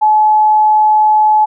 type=tone; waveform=sine; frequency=856 Hz; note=A5; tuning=48 cents flat; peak=-6 dBFS; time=0.01-1.46 s; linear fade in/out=20 ms; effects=none